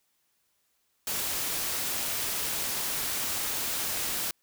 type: noise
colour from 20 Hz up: white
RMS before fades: -31 dBFS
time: 1.07-4.31 s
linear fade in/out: 2 ms
effects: white hiss -73 dBFS RMS until 4.42 s